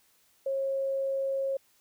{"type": "tone", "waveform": "sine", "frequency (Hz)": 542, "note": "C#5", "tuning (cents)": -39, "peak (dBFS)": -27, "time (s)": [0.46, 1.57], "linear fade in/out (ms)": 5, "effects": ["white hiss -66 dBFS RMS until 1.8 s"]}